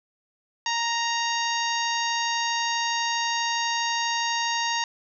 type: harmonic tone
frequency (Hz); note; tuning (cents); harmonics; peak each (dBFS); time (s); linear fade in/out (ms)
932.3; A#5; 0; 1 / 2 / 3 / 4 / 5 / 6 / 7; -27 / -30 / -32 / -33 / -34 / -35 / -35; 0.66-4.84; 2
effects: none